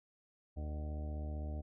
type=harmonic tone with a mistuned harmonic; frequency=75.6 Hz; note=D#2; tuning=49 cents flat; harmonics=1 / 2 / 3 / 4 / 5 / 6 / 7 / 8 / 9 / 10; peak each=-38 / -51 / -51 / -52 / -61 / -59 / -63 / -53 / -65 / -58 dBFS; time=0.56-1.62 s; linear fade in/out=20 ms; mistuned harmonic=9; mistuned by=-45 cents; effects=none